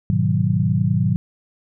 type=chord; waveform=sine; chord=G# minor seventh; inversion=none; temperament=equal; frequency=103.83 / 123.47 / 155.56 / 185 Hz; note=G#2 / B2 / D#3 / F#3; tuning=0 / 0 / 0 / 0 cents; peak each=-21 dBFS; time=0.1-1.16 s; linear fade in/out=0 ms; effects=none